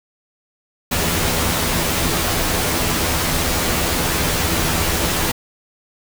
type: noise with comb filter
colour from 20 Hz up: pink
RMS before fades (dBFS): -19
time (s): 0.91-5.32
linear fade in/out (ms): 10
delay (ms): 12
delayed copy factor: +0.6
effects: none